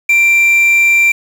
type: tone with quantisation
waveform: triangle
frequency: 2358 Hz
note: D7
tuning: 6 cents sharp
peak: -5 dBFS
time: 0.09-1.12 s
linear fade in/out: 5 ms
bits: 5
effects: none